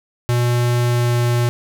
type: tone with pitch glide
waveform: square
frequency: 121 to 120.3 Hz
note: B2 to B2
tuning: -35 to -45 cents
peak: -15 dBFS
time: 0.29-1.49 s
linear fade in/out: 0 ms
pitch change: -10 cents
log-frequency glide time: 0.84-1.18 s
effects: none